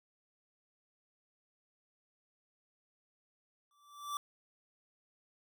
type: tone with exponential growth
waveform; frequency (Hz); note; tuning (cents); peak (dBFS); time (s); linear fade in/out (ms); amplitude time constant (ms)
square; 1165; D6; -14; -34; 3.71-4.17; 1; 100
effects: none